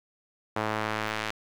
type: tone with band-pass filter sweep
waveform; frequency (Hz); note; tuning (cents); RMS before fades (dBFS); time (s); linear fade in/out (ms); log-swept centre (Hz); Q
sawtooth; 108.2; A2; -29; -31; 0.56-1.31; 5; 1000 to 2300; 0.86
effects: 8-bit